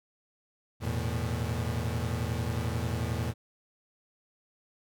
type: chord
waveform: 35% pulse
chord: E suspended fourth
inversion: none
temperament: equal with one note detuned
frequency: 82.41 / 110 / 121.21 Hz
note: E2 / A2 / B2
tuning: 0 / 0 / -32 cents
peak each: -32 / -32 / -32 dBFS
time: 0.8-3.34 s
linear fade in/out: 50 ms
effects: none

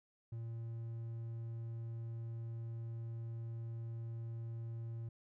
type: tone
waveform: triangle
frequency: 115 Hz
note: A#2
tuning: 23 cents flat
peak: -39 dBFS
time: 0.32-5.09 s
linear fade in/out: 5 ms
effects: none

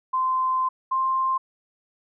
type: tone pair in turn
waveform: sine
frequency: 1036 / 1051.7 Hz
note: C6 / C6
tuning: -17 / +9 cents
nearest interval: unison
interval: 26 cents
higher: second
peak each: -20 dBFS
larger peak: neither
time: 0.13-0.69 / 0.91-1.38 s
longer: first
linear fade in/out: 10 ms
effects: none

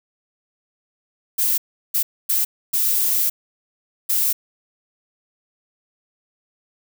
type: noise bursts at uneven times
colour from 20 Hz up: violet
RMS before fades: -19 dBFS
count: 5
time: 1.38-1.58 / 1.94-2.03 / 2.29-2.45 / 2.73-3.3 / 4.09-4.33 s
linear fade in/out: 10 ms
effects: none

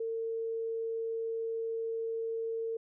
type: tone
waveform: sine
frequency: 453.4 Hz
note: A#4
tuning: 48 cents flat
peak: -32 dBFS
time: 0-2.77 s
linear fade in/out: 5 ms
effects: none

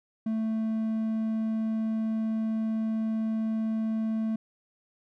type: tone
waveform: triangle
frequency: 221.1 Hz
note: A3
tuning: 9 cents sharp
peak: -24 dBFS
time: 0.26-4.36 s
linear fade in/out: 5 ms
effects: none

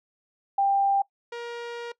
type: tone pair in turn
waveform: sine / sawtooth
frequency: 792 / 473.1 Hz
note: G5 / A#4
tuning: +18 / +26 cents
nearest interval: major sixth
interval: 892 cents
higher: first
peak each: -19 / -29 dBFS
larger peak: first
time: 0.58-1.02 / 1.32-1.92 s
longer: second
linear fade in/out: 5 ms
effects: noise-tail reverb RT60 0.1 s tail -21 dB re dry + low-pass 4000 Hz 12 dB/octave

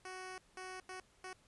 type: tone bursts at uneven times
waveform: 10% pulse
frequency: 371.8 Hz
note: F#4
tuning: 8 cents sharp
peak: -37 dBFS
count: 4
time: 0.05-0.38 / 0.57-0.8 / 0.89-1 / 1.24-1.33 s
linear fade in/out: 2 ms
effects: pink hiss -69 dBFS RMS until 1.47 s + resampled to 24000 Hz

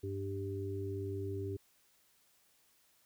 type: harmonic tone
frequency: 98 Hz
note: G2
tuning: in tune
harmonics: 1 / 3 / 4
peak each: -39 / -45 / -40 dBFS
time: 0.03-1.57 s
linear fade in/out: 10 ms
effects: white hiss -70 dBFS RMS until 3.05 s

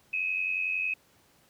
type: tone pair together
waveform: sine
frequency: 2475 / 2566 Hz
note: D#7 / E7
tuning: -10 / -47 cents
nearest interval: minor second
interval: 63 cents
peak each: -34 / -28 dBFS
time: 0.13-0.94 s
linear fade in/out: 5 ms
effects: pink hiss -63 dBFS RMS until 1.49 s + high-pass 80 Hz 12 dB/octave

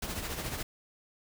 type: noise with tremolo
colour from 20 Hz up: pink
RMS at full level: -34 dBFS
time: 0.02-0.63 s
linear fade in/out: 5 ms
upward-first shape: triangle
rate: 14 Hz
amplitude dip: 60%
effects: none

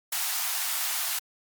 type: high-pass noise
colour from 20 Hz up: white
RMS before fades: -29 dBFS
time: 0.12-1.19 s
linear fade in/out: 5 ms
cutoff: 660 Hz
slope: 96 dB/octave
effects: Opus 48 kbps

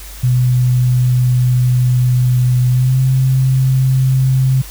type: tone with pitch glide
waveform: sine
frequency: 125.2 to 131.27 Hz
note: B2 to C3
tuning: +24 to +6 cents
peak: -9 dBFS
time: 0.23-4.62 s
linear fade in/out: 10 ms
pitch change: +82 cents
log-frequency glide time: 2.7-3.01 s
effects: added 50 Hz sine -31 dBFS peak until 4.7 s + white hiss -35 dBFS RMS until 4.7 s

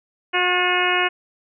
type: harmonic tone with a mistuned harmonic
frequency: 360.9 Hz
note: F#4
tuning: 43 cents flat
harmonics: 1 / 2 / 3 / 4 / 5 / 6 / 7 / 8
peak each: -25 / -25 / -25 / -25 / -25 / -25 / -25 / -25 dBFS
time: 0.33-1.09 s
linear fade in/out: 20 ms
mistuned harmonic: 5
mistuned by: -35 cents
effects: none

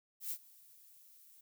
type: noise with ADSR envelope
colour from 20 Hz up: violet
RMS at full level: -38 dBFS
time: 0.2-1.41 s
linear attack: 110 ms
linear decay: 67 ms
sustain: -23 dB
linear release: 7 ms
effects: none

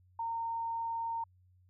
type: tone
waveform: sine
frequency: 918 Hz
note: A#5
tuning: 27 cents flat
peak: -33 dBFS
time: 0.19-1.24 s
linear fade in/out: 5 ms
effects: added 91 Hz sine -62 dBFS peak until 1.69 s

